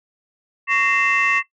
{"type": "tone cluster", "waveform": "sine", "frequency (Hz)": [1116, 1847, 2077, 2670], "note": ["C#6", "A#6", "C7", "E7"], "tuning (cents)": [11, -16, -13, 22], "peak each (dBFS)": -20, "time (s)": [0.67, 1.43], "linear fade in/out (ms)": 50, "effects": ["noise-tail reverb RT60 0.1 s tail -17 dB re dry", "tanh soft clip ceiling -9 dBFS"]}